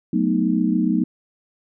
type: chord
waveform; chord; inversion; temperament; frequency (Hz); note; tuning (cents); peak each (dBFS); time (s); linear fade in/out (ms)
sine; B dominant seventh; second; equal; 185 / 220 / 246.9 / 311.1; F#3 / A3 / B3 / D#4; 0 / 0 / 0 / 0; -22; 0.13-1.04; 5
effects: none